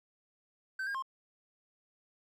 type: tone with pitch steps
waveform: triangle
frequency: 1542 / 1618 / 1063 Hz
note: G6 / G#6 / C6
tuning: -29 / -46 / +27 cents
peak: -32 dBFS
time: 0.79-1.024 s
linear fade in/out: 5 ms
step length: 78 ms
effects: none